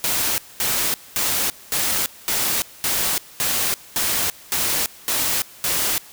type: noise bursts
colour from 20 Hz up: white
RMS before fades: -21 dBFS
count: 11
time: 0.04-5.98 s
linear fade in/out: 0 ms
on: 340 ms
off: 220 ms
effects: white hiss -44 dBFS RMS until 6.12 s